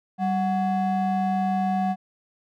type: ring-modulated tone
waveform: triangle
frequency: 466.2 Hz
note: A#4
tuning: in tune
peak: -16 dBFS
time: 0.18-1.96 s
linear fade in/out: 50 ms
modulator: 273 Hz
effects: none